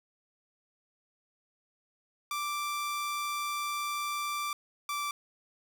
sawtooth tone pair in turn, 1174.7 / 1166.6 Hz, D6 / D6, 0 / -12 cents, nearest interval unison, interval 12 cents, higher first, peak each -28 dBFS, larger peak neither, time 2.31-4.53 / 4.89-5.11 s, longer first, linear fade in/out 2 ms, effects none

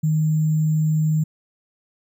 sine tone with sample-and-hold, 155.56 Hz, D#3, in tune, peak -16 dBFS, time 0.03-1.24 s, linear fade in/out 10 ms, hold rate 7350 Hz, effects none

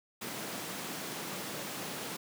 pink high-pass noise, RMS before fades -40 dBFS, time 0.21-2.17 s, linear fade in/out 10 ms, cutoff 150 Hz, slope 24 dB/octave, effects none

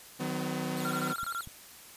sawtooth chord, B major, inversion first, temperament equal with one note detuned, 155.56 / 185 / 253.3 Hz, D#3 / F#3 / B3, 0 / 0 / +44 cents, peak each -33 / -33 / -31 dBFS, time 0.19-1.14 s, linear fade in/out 20 ms
10% pulse tone with vibrato, 3787 Hz, A#7, 27 cents sharp, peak -36 dBFS, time 0.77-1.45 s, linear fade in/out 0 ms, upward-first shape sine, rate 13 Hz, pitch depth 250 cents each way
sine tone bursts, 1376 Hz, F6, 26 cents flat, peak -32 dBFS, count 7, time 0.85-1.408 s, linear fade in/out 0 ms, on 60 ms, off 23 ms
clicks, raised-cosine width 5 ms, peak -33 dBFS, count 2, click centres 1.232 / 1.474 s
effects white hiss -51 dBFS RMS until 1.96 s + resampled to 32000 Hz

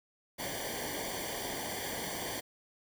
pink noise with comb filter, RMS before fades -38 dBFS, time 0.38-2.41 s, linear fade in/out 20 ms, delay 0.76 ms, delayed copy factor -0.9, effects none

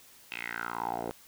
10% pulse tone with band-pass filter sweep, 58.27 Hz, A#1, in tune, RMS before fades -36 dBFS, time 0.32-1.11 s, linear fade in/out 0 ms, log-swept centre 2700 to 520 Hz, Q 5.3, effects white hiss -56 dBFS RMS until 1.27 s

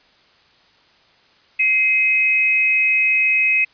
sine tone pair together, 2093 / 2539 Hz, C7 / D#7, 0 / +34 cents, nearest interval minor third, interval 334 cents, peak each -21 / -14 dBFS, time 1.59-3.65 s, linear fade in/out 10 ms, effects white hiss -54 dBFS RMS until 3.73 s + resampled to 11025 Hz

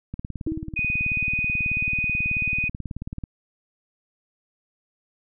click train, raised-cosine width 5 ms, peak -19 dBFS, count 58, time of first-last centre 0.14-3.238 s, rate 18.4 Hz
sine tone with exponential decay, 318.6 Hz, D#4, 41 cents sharp, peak -21 dBFS, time 0.47-0.84 s, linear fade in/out 2 ms, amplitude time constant 79 ms
sine tone, 2489 Hz, D#7, in tune, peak -22 dBFS, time 0.76-2.69 s, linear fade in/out 10 ms
effects none

